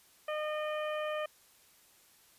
harmonic tone, 610 Hz, D#5, 34 cents flat, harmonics 1 / 2 / 3 / 4 / 5, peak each -34 / -40 / -44 / -46 / -48 dBFS, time 0.28-1.26 s, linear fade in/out 5 ms, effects white hiss -63 dBFS RMS until 2.38 s + resampled to 32000 Hz

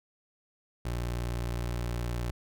25% pulse tone, 59.5 Hz, A#1, 36 cents sharp, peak -27 dBFS, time 0.85-2.31 s, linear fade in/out 5 ms, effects none

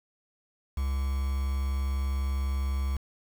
triangle tone with quantisation, 68 Hz, C#2, 33 cents flat, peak -24 dBFS, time 0.77-2.97 s, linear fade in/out 5 ms, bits 7, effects none

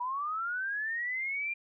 sine linear sweep, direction up, 957 to 2402 Hz, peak -31 dBFS, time 0-1.54 s, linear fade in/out 10 ms, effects none

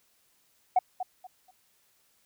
sine tone with echo, 740 Hz, F#5, in tune, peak -17 dBFS, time 0.76-0.79 s, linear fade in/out 5 ms, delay 240 ms, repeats 3, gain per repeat -12 dB, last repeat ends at 1.51 s, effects tanh soft clip ceiling -14 dBFS + white hiss -68 dBFS RMS until 2.25 s

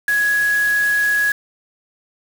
sine tone in noise, 1672 Hz, G#6, 11 cents sharp, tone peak -14 dBFS, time 0.08-1.32 s, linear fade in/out 2 ms, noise white, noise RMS -31 dBFS, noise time 0.08-1.32 s, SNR +14 dB, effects none

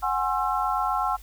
sine tone cluster, 739 / 827 / 1066 / 1340 Hz, F#5 / G#5 / C6 / E6, -2 / -8 / +32 / +28 cents, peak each -28 dBFS, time 0.02-1.17 s, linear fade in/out 20 ms, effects added 50 Hz sine -43 dBFS peak until 1.22 s + white hiss -53 dBFS RMS until 1.22 s

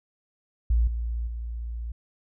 sine tone with level steps, 57.8 Hz, A#1, 14 cents flat, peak -18 / -26 / -30 dBFS, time 0.7-1.92 s, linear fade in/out 5 ms, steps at 0.87 / 1.27 s, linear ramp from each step 5 ms, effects none

